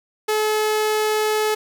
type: tone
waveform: sawtooth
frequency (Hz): 429.1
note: A4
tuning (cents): -43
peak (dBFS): -14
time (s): 0.28-1.55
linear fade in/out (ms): 10
effects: none